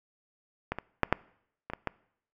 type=clicks; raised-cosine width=0.5 ms; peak=-15 / -19 / -7 / -6 / -22 / -18 / -14 dBFS; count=7; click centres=0.72 / 0.786 / 1.033 / 1.126 / 1.7 / 1.735 / 1.873 s; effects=noise-tail reverb RT60 0.7 s tail -23 dB re dry